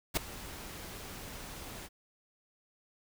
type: noise with ADSR envelope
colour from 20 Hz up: pink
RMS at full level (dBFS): -26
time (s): 0.14-1.89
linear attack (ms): 30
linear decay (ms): 5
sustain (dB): -19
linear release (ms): 41
effects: none

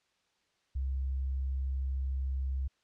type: tone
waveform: sine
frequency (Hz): 66.5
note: C2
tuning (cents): +29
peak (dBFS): -30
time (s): 0.75-2.68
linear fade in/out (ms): 10
effects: white hiss -74 dBFS RMS until 2.83 s + low-pass 5000 Hz 12 dB/octave

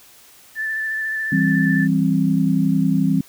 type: tone with vibrato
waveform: sine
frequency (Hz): 1760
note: A6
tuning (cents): 0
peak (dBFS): -21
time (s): 0.55-1.88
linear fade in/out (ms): 50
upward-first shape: square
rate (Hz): 14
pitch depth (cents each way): 14
type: chord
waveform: sine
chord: C major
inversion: first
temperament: equal with one note detuned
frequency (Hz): 164.81 / 196 / 264.5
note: E3 / G3 / C4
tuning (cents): 0 / 0 / +19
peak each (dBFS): -19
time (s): 1.32-3.21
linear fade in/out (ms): 5
effects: white hiss -48 dBFS RMS until 3.28 s

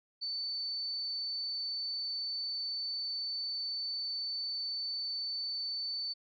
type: tone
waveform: sine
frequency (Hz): 4518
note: C#8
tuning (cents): +32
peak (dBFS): -34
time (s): 0.21-6.14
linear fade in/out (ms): 20
effects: none

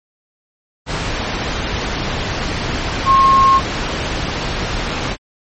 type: tone in noise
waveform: sine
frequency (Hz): 1076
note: C6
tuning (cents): +48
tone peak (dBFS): -7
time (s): 3.05-3.61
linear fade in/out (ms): 50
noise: pink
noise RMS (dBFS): -20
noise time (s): 0.86-5.17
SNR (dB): +10
effects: low-pass 5000 Hz 12 dB/octave + MP3 32 kbps

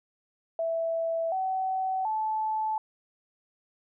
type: tone with pitch steps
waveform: sine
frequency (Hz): 659.3 / 757.3 / 870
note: E5 / F#5 / A5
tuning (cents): 0 / +40 / -20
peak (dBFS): -26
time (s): 0.59-2.78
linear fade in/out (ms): 2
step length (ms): 730
effects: none

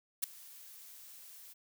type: noise with ADSR envelope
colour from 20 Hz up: blue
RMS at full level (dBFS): -30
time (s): 0.22-1.54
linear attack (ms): 18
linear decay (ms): 4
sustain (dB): -23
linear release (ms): 19
effects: none

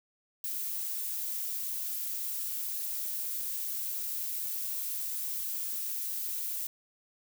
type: noise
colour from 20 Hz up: violet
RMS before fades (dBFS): -35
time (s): 0.44-6.67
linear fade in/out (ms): 2
effects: none

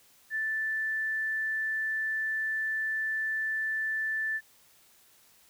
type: tone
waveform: sine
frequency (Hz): 1760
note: A6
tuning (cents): 0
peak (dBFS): -28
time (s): 0.3-4.41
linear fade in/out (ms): 50
effects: white hiss -61 dBFS RMS until 5.49 s

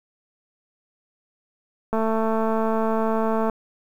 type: click train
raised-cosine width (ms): 1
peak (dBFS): -11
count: 349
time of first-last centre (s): 1.93-3.498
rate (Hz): 222
effects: 8-bit

